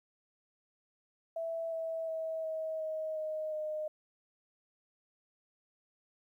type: tone with pitch steps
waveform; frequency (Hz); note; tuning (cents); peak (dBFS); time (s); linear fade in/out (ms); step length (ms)
sine; 659.3 / 651.7 / 644.2 / 636.8 / 629.5 / 622.3 / 615.1; E5 / E5 / E5 / D#5 / D#5 / D#5 / D#5; 0 / -20 / -40 / +40 / +20 / 0 / -20; -34; 1.36-3.88; 5; 360
effects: 12-bit